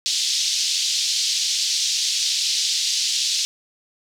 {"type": "band-pass noise", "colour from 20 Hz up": "white", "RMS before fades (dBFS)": -22, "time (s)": [0.06, 3.45], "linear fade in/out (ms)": 0, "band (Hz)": [3400, 5900], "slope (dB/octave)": 24, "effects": []}